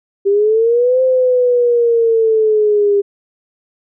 sine linear two-way sweep, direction up then down, 392.1 to 520 to 400.2 Hz, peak -9 dBFS, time 0.25-3.02 s, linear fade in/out 20 ms, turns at 1.02 s, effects none

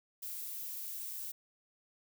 violet noise, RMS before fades -42 dBFS, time 0.22-1.32 s, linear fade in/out 10 ms, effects none

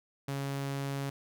sawtooth tone, 138.59 Hz, C#3, in tune, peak -29 dBFS, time 0.28-1.1 s, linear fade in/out 5 ms, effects none

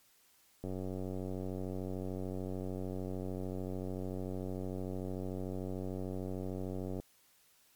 click train, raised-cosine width 2 ms, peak -27 dBFS, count 595, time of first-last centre 0.64-7 s, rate 93.4 Hz, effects white hiss -67 dBFS RMS until 7.75 s + MP3 96 kbps

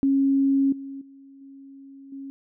sine tone with level steps, 273.5 Hz, C#4, 23 cents flat, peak -17 / -33 / -45 / -42 / -34 dBFS, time 0.03-2.3 s, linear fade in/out 0 ms, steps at 0.72 / 1.01 / 1.41 / 2.12 s, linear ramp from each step 5 ms, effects none

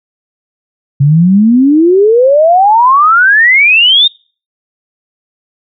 sine exponential sweep, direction up, 135.5 to 3729 Hz, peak -3 dBFS, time 1-4.08 s, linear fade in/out 10 ms, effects noise-tail reverb RT60 0.4 s tail -26 dB re dry

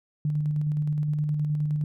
sine tone with tremolo, 150 Hz, D3, 37 cents sharp, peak -22 dBFS, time 0.25-1.84 s, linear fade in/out 2 ms, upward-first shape square, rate 9.6 Hz, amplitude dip 25%, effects none

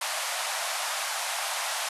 pink band-pass noise, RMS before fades -31 dBFS, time 0.01-1.89 s, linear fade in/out 5 ms, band 630 to 12000 Hz, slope 48 dB/octave, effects resampled to 32000 Hz

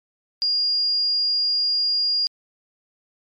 sine tone, 4833 Hz, D8, 49 cents sharp, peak -18 dBFS, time 0.42-2.27 s, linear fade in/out 0 ms, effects MP3 96 kbps

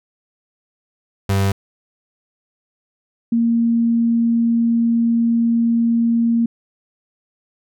35% pulse / sine tone pair in turn, 98 / 232.1 Hz, G2 / A#3, 0 / -7 cents, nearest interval octave + minor third, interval 1493 cents, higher second, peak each -13 dBFS, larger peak neither, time 1.29-1.52 / 3.32-6.46 s, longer second, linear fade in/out 5 ms, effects none

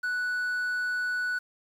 triangle tone with quantisation, 1480 Hz, F#6, in tune, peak -25 dBFS, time 0.03-1.39 s, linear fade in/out 10 ms, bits 9, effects none

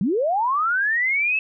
sine linear sweep, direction up, 163.7 to 2637 Hz, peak -18 dBFS, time 0.01-1.39 s, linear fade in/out 2 ms, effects none

